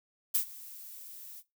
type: noise with ADSR envelope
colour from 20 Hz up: violet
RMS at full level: -26 dBFS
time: 0.34-1.43 s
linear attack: 12 ms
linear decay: 93 ms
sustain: -21 dB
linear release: 49 ms
effects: noise-tail reverb RT60 0.2 s tail -17 dB re dry